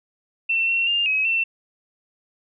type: tone with pitch steps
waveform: sine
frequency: 2693 / 2720 / 2804 / 2551 / 2690 Hz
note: E7 / F7 / F7 / D#7 / E7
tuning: +36 / -46 / +6 / +43 / +34 cents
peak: -18 dBFS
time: 0.49-1.44 s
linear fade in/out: 10 ms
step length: 190 ms
effects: none